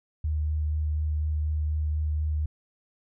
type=tone with vibrato; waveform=sine; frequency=76.4 Hz; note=D#2; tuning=31 cents flat; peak=-24 dBFS; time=0.24-2.46 s; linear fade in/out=5 ms; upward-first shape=sine; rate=4.1 Hz; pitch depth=12 cents each way; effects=none